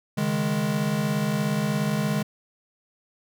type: chord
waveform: square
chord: C# suspended second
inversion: none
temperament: equal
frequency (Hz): 138.59 / 155.56 / 207.7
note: C#3 / D#3 / G#3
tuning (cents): 0 / 0 / 0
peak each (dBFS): -31 / -28 / -26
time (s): 0.17-2.23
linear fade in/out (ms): 10
effects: none